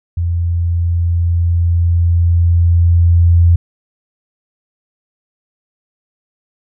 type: tone with level ramp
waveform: sine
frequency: 85.5 Hz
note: F2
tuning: 36 cents flat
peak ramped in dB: -13 to -5 dBFS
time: 0.17-3.56 s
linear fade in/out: 5 ms
effects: none